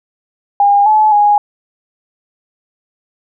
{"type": "tone with pitch steps", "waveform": "sine", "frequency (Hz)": [810, 859, 827], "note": ["G#5", "A5", "G#5"], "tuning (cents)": [-43, -42, -8], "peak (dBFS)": -6, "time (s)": [0.6, 1.38], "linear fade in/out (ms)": 2, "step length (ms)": 260, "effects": []}